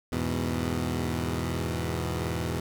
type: chord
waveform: 15% pulse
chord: E major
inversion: none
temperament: equal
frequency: 82.41 / 103.83 / 123.47 Hz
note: E2 / G#2 / B2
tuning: 0 / 0 / 0 cents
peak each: -24 / -29 / -26 dBFS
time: 0.12-2.6 s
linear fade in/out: 5 ms
effects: none